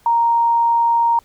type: tone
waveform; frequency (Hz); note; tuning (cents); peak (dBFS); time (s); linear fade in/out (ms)
sine; 932.3; A#5; 0; -12; 0.06-1.19; 2
effects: pink hiss -54 dBFS RMS until 1.24 s